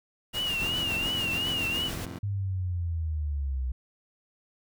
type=tone with vibrato; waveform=sine; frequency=2830 Hz; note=F7; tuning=22 cents sharp; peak=-27 dBFS; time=0.33-1.91 s; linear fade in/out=50 ms; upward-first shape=triangle; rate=2.8 Hz; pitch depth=95 cents each way
type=noise with tremolo; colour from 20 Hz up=pink; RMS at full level=-36 dBFS; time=0.33-2.06 s; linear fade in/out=20 ms; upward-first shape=sine; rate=7.1 Hz; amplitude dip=35%
type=chord; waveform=20% pulse; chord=F major seventh; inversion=none; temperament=just; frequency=87.31 / 109.13 / 130.96 / 163.7 Hz; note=F2 / A2 / C3 / E3; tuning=0 / -14 / +2 / -12 cents; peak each=-36 / -38 / -40 / -42 dBFS; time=0.6-2.19 s; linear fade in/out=10 ms
type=linear sweep; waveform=sine; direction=down; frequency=102.3 to 61.74 Hz; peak=-27 dBFS; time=2.23-3.72 s; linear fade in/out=5 ms
effects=none